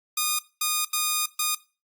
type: tone bursts at uneven times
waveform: 5% pulse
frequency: 1228 Hz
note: D#6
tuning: 23 cents flat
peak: -11 dBFS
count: 4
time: 0.17-0.39 / 0.61-0.85 / 0.93-1.26 / 1.39-1.55 s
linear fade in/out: 5 ms
effects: noise-tail reverb RT60 0.3 s tail -18 dB re dry + Opus 48 kbps